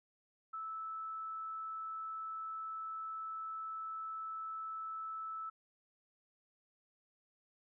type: tone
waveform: sine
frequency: 1311 Hz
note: E6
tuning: 10 cents flat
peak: -40 dBFS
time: 0.53-5.5 s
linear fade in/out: 10 ms
effects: none